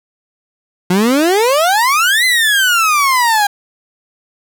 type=exponential two-way sweep; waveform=30% pulse; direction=up then down; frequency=174.2 to 2060 to 800 Hz; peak=-7 dBFS; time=0.9-3.47 s; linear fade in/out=5 ms; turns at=2.25 s; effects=8-bit